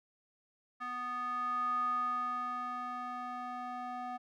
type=tone with band-pass filter sweep; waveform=square; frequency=247.4 Hz; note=B3; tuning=3 cents sharp; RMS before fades=-37 dBFS; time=0.8-4.18 s; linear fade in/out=20 ms; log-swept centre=1400 to 930 Hz; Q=9.9; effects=none